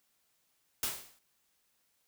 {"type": "noise with exponential decay", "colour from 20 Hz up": "white", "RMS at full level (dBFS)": -30, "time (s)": [0.83, 1.19], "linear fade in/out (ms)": 2, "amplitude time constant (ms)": 78, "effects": ["white hiss -75 dBFS RMS until 2.07 s"]}